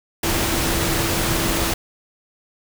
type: tone in noise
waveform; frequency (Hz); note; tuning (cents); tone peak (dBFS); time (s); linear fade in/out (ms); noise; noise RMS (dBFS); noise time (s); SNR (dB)
sine; 333; E4; +18; -27; 0.23-1.74; 5; pink; -21; 0.23-1.74; -9
effects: none